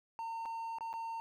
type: tone with dropouts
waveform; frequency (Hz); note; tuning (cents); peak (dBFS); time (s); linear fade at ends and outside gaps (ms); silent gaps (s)
triangle; 911; A#5; -40; -36; 0.19-1.2; 0; 0.454-0.458 / 0.785-0.808 / 0.93-0.938
effects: none